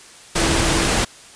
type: tone in noise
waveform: sine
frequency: 332.2 Hz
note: E4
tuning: 13 cents sharp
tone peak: -23 dBFS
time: 0.38-0.86 s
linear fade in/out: 10 ms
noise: pink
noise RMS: -18 dBFS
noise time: 0.35-1.05 s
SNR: -8 dB
effects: white hiss -43 dBFS RMS until 1.35 s + resampled to 22050 Hz